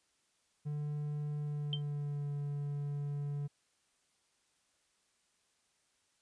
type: tone with pitch glide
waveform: triangle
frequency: 148 to 144.04 Hz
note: D3 to D3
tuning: +14 to -33 cents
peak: -33 dBFS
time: 0.65-3.48 s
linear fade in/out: 20 ms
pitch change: -47 cents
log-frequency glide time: 1.38-2.3 s
type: tone with exponential decay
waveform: sine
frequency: 3125 Hz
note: G7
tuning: 6 cents flat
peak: -30 dBFS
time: 1.73-1.82 s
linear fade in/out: 1 ms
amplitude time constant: 18 ms
effects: white hiss -75 dBFS RMS until 6.21 s + resampled to 22050 Hz